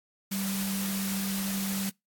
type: tone in noise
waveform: sine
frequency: 194.6 Hz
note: G3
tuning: 12 cents flat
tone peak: -30 dBFS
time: 0.31-1.9 s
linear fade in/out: 10 ms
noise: white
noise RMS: -35 dBFS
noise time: 0.31-1.9 s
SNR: +2 dB
effects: noise-tail reverb RT60 0.2 s tail -26 dB re dry + AAC 64 kbps